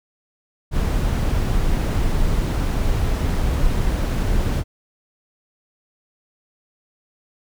brown noise, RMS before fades -19 dBFS, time 0.71-4.64 s, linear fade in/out 50 ms, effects none

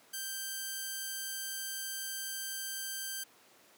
5% pulse tone, 1568 Hz, G6, in tune, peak -26 dBFS, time 0.13-3.24 s, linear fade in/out 10 ms, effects pink hiss -61 dBFS RMS until 3.77 s + high-pass 300 Hz 12 dB/octave

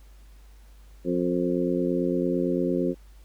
harmonic tone with a mistuned harmonic, 88.9 Hz, F2, 31 cents sharp, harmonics 2 / 3 / 4 / 5 / 6, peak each -29 / -27 / -27 / -32 / -31 dBFS, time 1.04-2.95 s, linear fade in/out 50 ms, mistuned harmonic 6, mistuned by -19 cents, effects added 50 Hz sine -47 dBFS peak until 3.24 s + pink hiss -61 dBFS RMS until 3.24 s

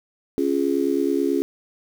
sine chord, Db major, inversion none, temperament just, 277.2 / 346.5 / 415.8 Hz, Db4 / F4 / Ab4, 0 / -14 / +2 cents, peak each -22 / -23 / -24 dBFS, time 0.38-1.42 s, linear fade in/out 0 ms, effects 7-bit

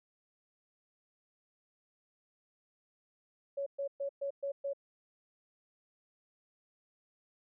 sine tone bursts, 558 Hz, C#5, 11 cents sharp, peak -33 dBFS, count 6, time 3.57-4.734 s, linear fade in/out 10 ms, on 94 ms, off 120 ms, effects none

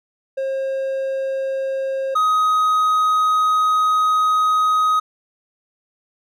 triangle tone pair in turn, 536 / 1257.3 Hz, C5 / D#6, +42 / +18 cents, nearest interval octave + minor third, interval 1476 cents, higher second, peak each -18 / -12 dBFS, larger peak second, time 0.37-2.15 / 2.15-5 s, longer second, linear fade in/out 10 ms, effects none

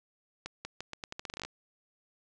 accelerating click train, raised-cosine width 0.2 ms, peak -21 dBFS, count 15, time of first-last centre 0.46-1.45 s, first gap 190 ms, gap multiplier 0.82, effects resampled to 22050 Hz

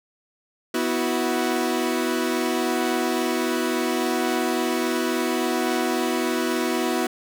sawtooth chord, B suspended fourth, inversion none, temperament equal with one note detuned, 246.9 / 326.4 / 370 Hz, B3 / E4 / F#4, 0 / -17 / 0 cents, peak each -22 dBFS, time 0.74-7.07 s, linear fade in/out 5 ms, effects none

